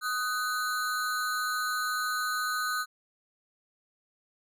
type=ring-modulated tone; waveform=square; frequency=1374 Hz; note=F6; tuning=29 cents flat; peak=-26 dBFS; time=0.01-2.86 s; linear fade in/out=50 ms; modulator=123 Hz; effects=none